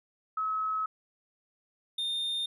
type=tone pair in turn; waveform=sine / triangle; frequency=1286 / 3637 Hz; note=E6 / A#7; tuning=-43 / -43 cents; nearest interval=octave + tritone; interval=1800 cents; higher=second; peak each=-28 dBFS; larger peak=neither; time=0.37-0.86 / 1.98-2.46 s; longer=first; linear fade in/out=5 ms; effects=resampled to 32000 Hz